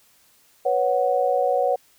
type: chord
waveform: sine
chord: B suspended second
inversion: none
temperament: equal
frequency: 493.9 / 554.4 / 740 Hz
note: B4 / C#5 / F#5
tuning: 0 / 0 / 0 cents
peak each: -23 / -22 / -22 dBFS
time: 0.65-1.76 s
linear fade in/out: 10 ms
effects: white hiss -58 dBFS RMS until 1.98 s